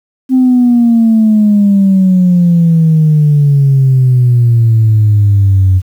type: exponential sweep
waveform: sine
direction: down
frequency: 261.6 to 91.9 Hz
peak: -3 dBFS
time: 0.29-5.82 s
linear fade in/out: 50 ms
effects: tanh soft clip ceiling -1 dBFS + 7-bit